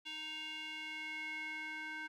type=tone with band-pass filter sweep; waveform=square; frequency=311 Hz; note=D#4; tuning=1 cent flat; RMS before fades=-44 dBFS; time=0.05-2.08 s; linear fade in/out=20 ms; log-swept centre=3000 to 1800 Hz; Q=4.8; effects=none